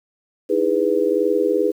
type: chord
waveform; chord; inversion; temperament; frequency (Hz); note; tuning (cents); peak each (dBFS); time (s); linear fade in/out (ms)
sine; E major seventh; third; just; 309 / 329.6 / 412 / 494.4; D#4 / E4 / G#4 / B4; -12 / 0 / -14 / +2; -24 / -24 / -19 / -20; 0.49-1.72; 20
effects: 8-bit